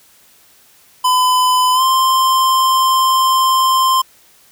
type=tone with pitch glide; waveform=square; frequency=1009 to 1047 Hz; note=B5 to C6; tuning=+37 to +1 cents; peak=-11 dBFS; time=1.04-4.02 s; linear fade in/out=10 ms; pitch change=+64 cents; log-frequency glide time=1.74-1.82 s; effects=white hiss -49 dBFS RMS until 4.51 s